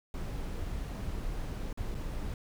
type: noise with dropouts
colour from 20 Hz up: brown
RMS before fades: -36 dBFS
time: 0.14-2.34 s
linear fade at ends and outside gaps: 1 ms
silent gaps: 1.729-1.774 / 1.945-1.95 s
effects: none